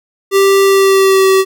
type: tone with pitch glide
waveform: square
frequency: 392 to 383 Hz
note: G4 to G4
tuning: 0 to -40 cents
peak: -7 dBFS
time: 0.31-1.45 s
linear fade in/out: 50 ms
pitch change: -40 cents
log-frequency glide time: 0.63-1.27 s
effects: none